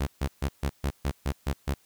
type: tone bursts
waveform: sawtooth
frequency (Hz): 69.9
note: C#2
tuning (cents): +15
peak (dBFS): -21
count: 9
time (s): 0-1.741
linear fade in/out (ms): 10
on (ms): 69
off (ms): 140
effects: white hiss -63 dBFS RMS until 1.85 s